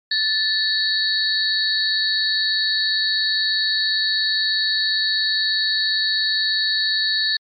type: tone cluster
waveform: sine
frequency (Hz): 1754 / 3839 / 4298 / 4489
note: A6 / B7 / C8 / C#8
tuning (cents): -6 / -50 / +46 / +21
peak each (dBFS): -23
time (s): 0.11-7.37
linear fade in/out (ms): 5
effects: MP3 48 kbps